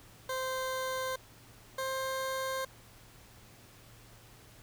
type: tone pair in turn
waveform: 20% pulse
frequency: 520 / 527.9 Hz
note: C5 / C5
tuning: -11 / +15 cents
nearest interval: unison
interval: 26 cents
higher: second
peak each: -28 dBFS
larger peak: neither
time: 0.29-1.16 / 1.78-2.65 s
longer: neither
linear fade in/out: 5 ms
effects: added 114 Hz sine -60 dBFS peak until 4.62 s + pink hiss -57 dBFS RMS until 4.62 s